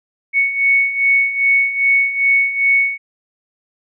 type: beating tone pair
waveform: sine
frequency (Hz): 2217 / 2219.5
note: C#7 / C#7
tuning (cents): 0 / +2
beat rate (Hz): 2.5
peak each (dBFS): -18 / -13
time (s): 0.33-2.98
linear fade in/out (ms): 50
effects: none